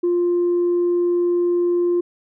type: tone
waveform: sine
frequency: 350.1 Hz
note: F4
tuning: 4 cents sharp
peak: -14 dBFS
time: 0.03-2.01 s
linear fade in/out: 10 ms
effects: tanh soft clip ceiling -13 dBFS